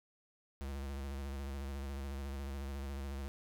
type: tone with vibrato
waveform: square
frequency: 68.9 Hz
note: C#2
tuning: 10 cents flat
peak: -40 dBFS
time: 0.61-3.28 s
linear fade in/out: 0 ms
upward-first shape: square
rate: 14 Hz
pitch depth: 44 cents each way
effects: none